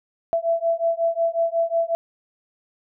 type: beating tone pair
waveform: sine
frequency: 665 / 670.5 Hz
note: E5 / E5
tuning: +15 / +29 cents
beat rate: 5.5 Hz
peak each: -22 dBFS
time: 0.33-1.95 s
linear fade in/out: 0 ms
effects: none